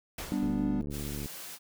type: noise with exponential decay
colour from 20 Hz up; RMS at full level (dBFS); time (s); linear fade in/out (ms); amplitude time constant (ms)
pink; -36; 0.18-0.83; 5; 140
type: chord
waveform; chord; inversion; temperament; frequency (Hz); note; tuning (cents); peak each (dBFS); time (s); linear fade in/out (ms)
triangle; G major; none; equal with one note detuned; 196.91 / 246.9 / 293.7; G3 / B3 / D4; +8 / 0 / 0; -30; 0.32-0.81; 0
type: click train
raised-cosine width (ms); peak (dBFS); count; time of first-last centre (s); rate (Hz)
3; -26; 61; 0.43-1.259; 72.4
type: high-pass noise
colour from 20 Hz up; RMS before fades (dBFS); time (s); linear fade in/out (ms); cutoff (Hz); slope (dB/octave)
white; -43; 0.9-1.59; 50; 130; 48
effects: none

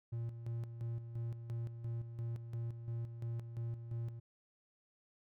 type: tone with tremolo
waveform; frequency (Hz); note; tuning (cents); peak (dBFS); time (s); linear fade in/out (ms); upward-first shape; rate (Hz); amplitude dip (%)
triangle; 116.54; A#2; 0; -35; 0.12-4.2; 10; square; 2.9; 60
effects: none

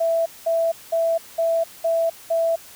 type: tone bursts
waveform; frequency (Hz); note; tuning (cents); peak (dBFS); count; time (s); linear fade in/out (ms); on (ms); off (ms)
sine; 662; E5; +7; -17; 6; 0-2.56; 10; 260; 200
effects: white hiss -44 dBFS RMS until 2.75 s

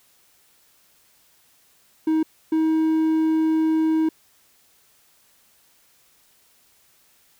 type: tone pair in turn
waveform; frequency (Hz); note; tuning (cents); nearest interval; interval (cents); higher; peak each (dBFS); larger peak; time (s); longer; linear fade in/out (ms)
triangle; 316.1 / 317.7; D#4 / D#4; +27 / +36; unison; 9; second; -15; neither; 2.07-2.23 / 2.52-4.09; second; 5
effects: white hiss -59 dBFS RMS until 7.39 s

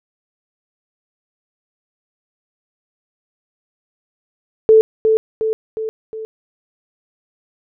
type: tone with echo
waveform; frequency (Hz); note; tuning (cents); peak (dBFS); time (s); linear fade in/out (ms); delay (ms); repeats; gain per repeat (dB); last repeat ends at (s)
sine; 440; A4; 0; -5; 4.69-4.81; 0; 360; 4; -5; 6.25
effects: none

